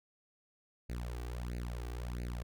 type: tone with flanger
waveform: sawtooth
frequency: 59.9 Hz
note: A#1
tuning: 48 cents sharp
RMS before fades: -40 dBFS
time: 0.89-2.43 s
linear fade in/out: 10 ms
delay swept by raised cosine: 0.44 to 2.64 ms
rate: 1.5 Hz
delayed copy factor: +0.95
effects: none